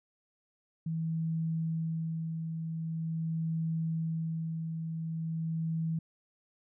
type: tone with tremolo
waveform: sine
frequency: 162.3 Hz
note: E3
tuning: 27 cents flat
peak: -29 dBFS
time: 0.86-5.99 s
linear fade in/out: 5 ms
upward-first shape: sine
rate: 0.44 Hz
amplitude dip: 40%
effects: none